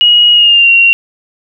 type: tone with pitch glide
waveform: sine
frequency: 2895 to 2752 Hz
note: F#7 to F7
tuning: -38 to -26 cents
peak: -3 dBFS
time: 0.01-0.93 s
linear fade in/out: 0 ms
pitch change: -88 cents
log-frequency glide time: 0.33-0.7 s
effects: none